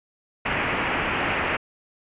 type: low-pass noise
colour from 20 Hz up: white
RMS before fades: -25 dBFS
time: 0.45-1.57 s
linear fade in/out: 10 ms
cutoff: 2700 Hz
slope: 48 dB/octave
effects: resampled to 8000 Hz